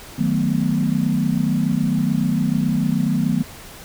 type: chord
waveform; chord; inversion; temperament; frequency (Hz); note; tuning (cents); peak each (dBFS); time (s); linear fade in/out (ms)
sine; B dominant seventh; first; equal; 155.56 / 185 / 220 / 246.9; D#3 / F#3 / A3 / B3; 0 / 0 / 0 / 0; -22; 0.18-3.43; 10
effects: pink hiss -39 dBFS RMS until 3.84 s